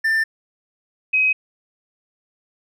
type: tone pair in turn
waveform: triangle / sine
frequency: 1786 / 2531 Hz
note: A6 / D#7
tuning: +25 / +29 cents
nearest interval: tritone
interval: 604 cents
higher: second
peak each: -14 / -14 dBFS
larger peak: neither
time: 0.04-0.24 / 1.13-1.33 s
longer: neither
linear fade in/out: 10 ms
effects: none